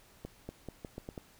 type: accelerating click train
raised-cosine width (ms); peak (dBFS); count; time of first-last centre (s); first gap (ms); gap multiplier
2; -27; 7; 0.25-1.178; 240; 0.82
effects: pink hiss -61 dBFS RMS until 1.39 s